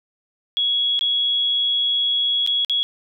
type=tone with dropouts; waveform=sine; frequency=3341 Hz; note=G#7; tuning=10 cents sharp; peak=-17 dBFS; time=0.57-2.83 s; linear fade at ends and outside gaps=0 ms; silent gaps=0.992-1.01 / 2.464-2.474 / 2.648-2.697 s; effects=none